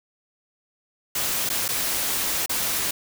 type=noise with dropouts; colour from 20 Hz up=white; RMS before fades=-25 dBFS; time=1.15-2.91 s; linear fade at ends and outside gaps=5 ms; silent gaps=1.492-1.499 / 1.681-1.687 / 2.461-2.494 s; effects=none